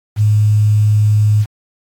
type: tone with quantisation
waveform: sine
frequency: 105.8 Hz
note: G#2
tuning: 33 cents sharp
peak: -8 dBFS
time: 0.16-1.46 s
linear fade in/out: 50 ms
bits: 6
effects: AAC 64 kbps